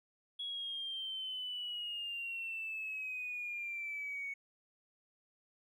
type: exponential sweep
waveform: triangle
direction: down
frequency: 3351 to 2217 Hz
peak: -35 dBFS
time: 0.39-4.34 s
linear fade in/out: 10 ms
effects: tanh soft clip ceiling -36 dBFS